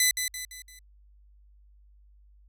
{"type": "tone with echo", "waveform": "10% pulse", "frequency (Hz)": 2005, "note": "B6", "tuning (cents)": 26, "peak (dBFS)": -11, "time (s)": [0, 0.11], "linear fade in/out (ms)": 2, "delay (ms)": 170, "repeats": 4, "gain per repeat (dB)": -7, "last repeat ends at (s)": 0.79, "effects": ["added 50 Hz sine -54 dBFS peak until 2.48 s"]}